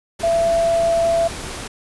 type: tone in noise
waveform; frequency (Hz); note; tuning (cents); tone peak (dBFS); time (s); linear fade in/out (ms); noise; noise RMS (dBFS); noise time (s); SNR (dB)
sine; 670; E5; +28; -14; 0.23-1.28; 10; pink; -30; 0.19-1.68; +13
effects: resampled to 24000 Hz